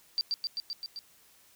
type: tone with echo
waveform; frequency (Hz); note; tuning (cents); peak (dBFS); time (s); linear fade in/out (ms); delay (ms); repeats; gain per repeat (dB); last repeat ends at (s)
sine; 4678; D8; -8; -25; 0.18-0.21; 0; 130; 6; -2; 0.99
effects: white hiss -61 dBFS RMS until 1.55 s